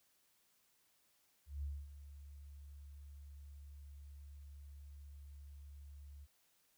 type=tone with ADSR envelope; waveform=sine; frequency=71.3 Hz; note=C#2; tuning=49 cents sharp; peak=-38 dBFS; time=1.46-6.27 s; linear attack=170 ms; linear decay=240 ms; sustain=-13 dB; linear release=37 ms; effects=white hiss -75 dBFS RMS until 6.77 s